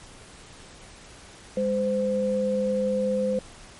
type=tone pair together; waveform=sine; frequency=203.2 / 514.8 Hz; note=G#3 / C5; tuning=-38 / -28 cents; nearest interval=octave + major third; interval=1610 cents; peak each=-27 / -23 dBFS; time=1.57-3.39 s; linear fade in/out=2 ms; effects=pink hiss -47 dBFS RMS until 3.79 s + MP3 48 kbps